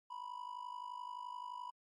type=tone with amplitude modulation; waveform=triangle; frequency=983 Hz; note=B5; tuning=8 cents flat; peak=-38 dBFS; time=0.1-1.71 s; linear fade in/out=10 ms; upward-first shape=sine; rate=51.6 Hz; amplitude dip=80%; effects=MP3 48 kbps